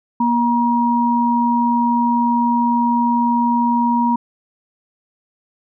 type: tone pair together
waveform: sine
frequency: 238.1 / 951 Hz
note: A#3 / A#5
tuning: +37 / +34 cents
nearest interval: 2 octaves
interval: 2397 cents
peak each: -16 dBFS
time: 0.2-4.16 s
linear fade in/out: 5 ms
effects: none